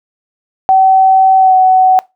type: tone with pitch glide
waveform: sine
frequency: 763 to 749.5 Hz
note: G5 to F#5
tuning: -47 to +22 cents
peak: -4 dBFS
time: 0.69-1.99 s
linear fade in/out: 0 ms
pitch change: -31 cents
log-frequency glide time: 1.38-1.54 s
effects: noise-tail reverb RT60 0.2 s tail -21 dB re dry